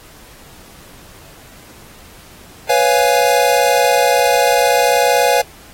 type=chord; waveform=square; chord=C# dominant seventh; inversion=third; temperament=equal; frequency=493.9 / 554.4 / 698.5 / 830.6 Hz; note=B4 / C#5 / E#5 / G#5; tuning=0 / 0 / 0 / 0 cents; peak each=-17 dBFS; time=2.69-5.42 s; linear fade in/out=10 ms; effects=pink hiss -42 dBFS RMS until 5.73 s + AAC 48 kbps